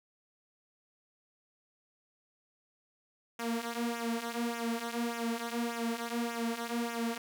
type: tone with flanger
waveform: sawtooth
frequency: 233.7 Hz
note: A#3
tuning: 5 cents sharp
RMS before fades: -35 dBFS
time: 3.39-7.18 s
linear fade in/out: 5 ms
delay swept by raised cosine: 0.22 to 4.72 ms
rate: 1.7 Hz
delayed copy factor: -0.75
effects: none